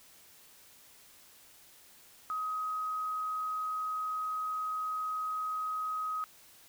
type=tone; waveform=sine; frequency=1262 Hz; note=D#6; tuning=24 cents sharp; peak=-32 dBFS; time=2.3-6.24 s; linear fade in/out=0 ms; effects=white hiss -58 dBFS RMS until 6.68 s